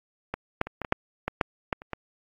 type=clicks; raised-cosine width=0.5 ms; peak=-14 / -8 / -21 / -16 / -17 / -6 / -12 / -6 / -10 / -27 / -15 dBFS; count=11; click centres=0.34 / 0.614 / 0.67 / 0.817 / 0.848 / 0.924 / 1.28 / 1.412 / 1.728 / 1.819 / 1.933 s; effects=AAC 32 kbps